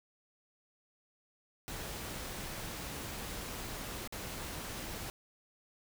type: noise with dropouts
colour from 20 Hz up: pink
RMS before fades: -42 dBFS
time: 1.68-5.1 s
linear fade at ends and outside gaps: 0 ms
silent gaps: 4.075-4.124 s
effects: none